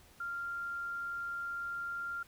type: tone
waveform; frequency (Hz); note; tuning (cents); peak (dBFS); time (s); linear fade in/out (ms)
sine; 1391; F6; -7; -36; 0.2-2.23; 5
effects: added 77 Hz sine -68 dBFS peak until 2.27 s + pink hiss -61 dBFS RMS until 2.27 s